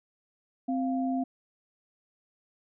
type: tone pair together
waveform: sine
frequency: 261.1 / 697 Hz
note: C4 / F5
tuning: -3 / -4 cents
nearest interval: octave + perfect fourth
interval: 1699 cents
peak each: -27 / -33 dBFS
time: 0.68-1.24 s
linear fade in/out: 10 ms
effects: none